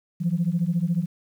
sine beating tone pair, 164.81 / 178.81 Hz, E3 / F3, 0 / +41 cents, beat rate 14 Hz, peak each -23 dBFS, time 0.2-1.06 s, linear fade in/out 20 ms, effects tanh soft clip ceiling -14 dBFS + 9-bit

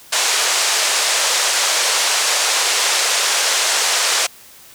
white band-pass noise, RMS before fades -17 dBFS, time 0.12-4.27 s, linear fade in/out 10 ms, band 470 to 8100 Hz, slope 24 dB/octave, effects white hiss -43 dBFS RMS until 4.74 s

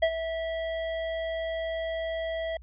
square tone with ADSR envelope, 653 Hz, E5, 17 cents flat, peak -19 dBFS, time 0.02-2.57 s, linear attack 10 ms, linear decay 67 ms, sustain -11 dB, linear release 3 ms, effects added 60 Hz sine -45 dBFS peak until 2.62 s + resampled to 8000 Hz

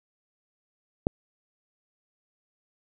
click, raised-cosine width 2 ms, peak -9 dBFS, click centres 1.069 s, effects none

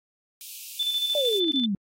white high-pass noise, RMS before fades -40 dBFS, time 0.41-1.39 s, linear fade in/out 0 ms, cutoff 2400 Hz, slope 96 dB/octave
sine tone with tremolo, 3520 Hz, A7, in tune, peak -22 dBFS, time 0.79-1.66 s, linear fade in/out 10 ms, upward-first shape square, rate 13 Hz, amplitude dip 45%
sine exponential sweep, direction down, 612 to 187.8 Hz, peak -23 dBFS, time 1.15-1.75 s, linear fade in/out 2 ms
effects AAC 48 kbps

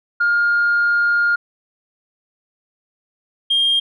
sine tone pair in turn, 1414 / 3216 Hz, F6 / G7, +21 / +44 cents, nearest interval octave + major second, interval 1423 cents, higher second, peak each -12 dBFS, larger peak neither, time 0.2-1.36 / 3.5-3.8 s, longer first, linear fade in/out 10 ms, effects tanh soft clip ceiling -10 dBFS

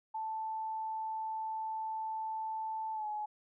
sine tone with pitch glide, 880 to 845.6 Hz, A5 to G#5, 0 to +31 cents, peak -35 dBFS, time 0.14-3.26 s, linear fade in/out 10 ms, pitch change -69 cents, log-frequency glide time 2.93-3.07 s, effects none

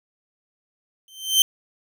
sawtooth tone with exponential growth, 3108 Hz, G7, 16 cents flat, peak -7 dBFS, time 1.08-1.42 s, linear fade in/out 1 ms, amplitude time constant 73 ms, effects none

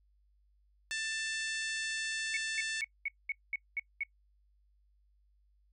harmonic tone, 886 Hz, A5, 12 cents sharp, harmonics 2 / 3 / 4 / 5 / 6 / 7 / 8 / 9 / 10, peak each -37 / -41 / -43 / -45 / -47 / -48 / -49 / -50 / -51 dBFS, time 0.91-2.81 s, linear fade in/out 0 ms
sine tone bursts, 2217 Hz, C#7, in tune, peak -31 dBFS, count 8, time 2.34-4.034 s, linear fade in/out 2 ms, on 28 ms, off 210 ms
effects noise-tail reverb RT60 0.1 s tail -23 dB re dry + added 50 Hz sine -66 dBFS peak until 5.72 s

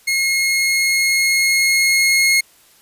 sawtooth tone with level ramp, 2158 Hz, C#7, 47 cents flat, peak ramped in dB -12 to -8 dBFS, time 0.07-2.41 s, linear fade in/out 10 ms, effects white hiss -51 dBFS RMS until 2.81 s + resampled to 32000 Hz

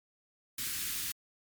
white band-stop noise, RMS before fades -36 dBFS, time 0.58-1.12 s, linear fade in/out 5 ms, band 300 to 1400 Hz, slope 24 dB/octave, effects MP3 96 kbps

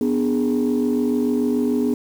sine chord, G# diminished, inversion first, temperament equal, 246.9 / 293.7 / 415.3 Hz, B3 / D4 / G#4, 0 / 0 / 0 cents, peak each -18 / -22 / -22 dBFS, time 0.01-1.94 s, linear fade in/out 2 ms, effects tanh soft clip ceiling -12 dBFS + 7-bit

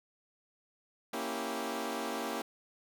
15% pulse chord, A# diminished seventh, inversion none, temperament equal, 233.1 / 277.2 / 329.6 / 392 Hz, A#3 / C#4 / E4 / G4, 0 / 0 / 0 / 0 cents, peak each -33 / -34 / -35 / -34 dBFS, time 1.13-2.42 s, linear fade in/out 5 ms, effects none

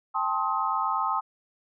sine chord, A half-diminished seventh, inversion third, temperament just, 792 / 880 / 1056 / 1267.2 Hz, G5 / A5 / C6 / Eb6, +18 / 0 / +16 / +31 cents, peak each -32 / -30 / -29 / -28 dBFS, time 0.14-1.21 s, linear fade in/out 20 ms, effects none

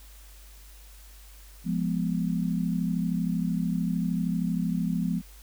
sine chord, F diminished, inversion none, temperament equal, 174.61 / 207.7 / 246.9 Hz, F3 / Ab3 / Cb4, 0 / 0 / 0 cents, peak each -27 / -30 / -31 dBFS, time 1.64-5.22 s, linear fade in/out 50 ms, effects added 50 Hz sine -47 dBFS peak until 5.42 s + white hiss -54 dBFS RMS until 5.42 s

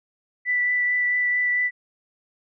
sine tone with vibrato, 1975.5 Hz, B6, in tune, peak -19 dBFS, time 0.45-1.71 s, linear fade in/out 50 ms, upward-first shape triangle, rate 4.5 Hz, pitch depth 11 cents each way, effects none

